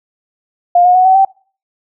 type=tone with pitch steps; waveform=sine; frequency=705 / 721.9 / 739.2 / 756.9 / 775.1 Hz; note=F5 / F#5 / F#5 / F#5 / G5; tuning=+16 / -43 / -2 / +39 / -20 cents; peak=-5 dBFS; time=0.75-1.25 s; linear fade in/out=5 ms; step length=100 ms; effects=noise-tail reverb RT60 0.4 s tail -23 dB re dry